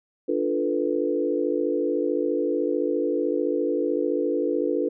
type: chord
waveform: sine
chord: B half-diminished seventh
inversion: first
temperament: equal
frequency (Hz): 293.7 / 349.2 / 440 / 493.9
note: D4 / F4 / A4 / B4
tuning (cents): 0 / 0 / 0 / 0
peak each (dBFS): -27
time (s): 0.28-4.89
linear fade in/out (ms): 10
effects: none